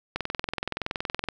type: click train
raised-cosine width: 0.3 ms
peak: -12 dBFS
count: 25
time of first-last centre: 0.16-1.287 s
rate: 21.3 Hz
effects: none